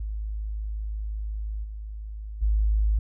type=tone with level steps; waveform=sine; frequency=52.8 Hz; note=G#1; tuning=29 cents sharp; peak=-28 / -33 / -19 dBFS; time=0-2.99 s; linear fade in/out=5 ms; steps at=1.63 / 2.41 s; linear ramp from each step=20 ms; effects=none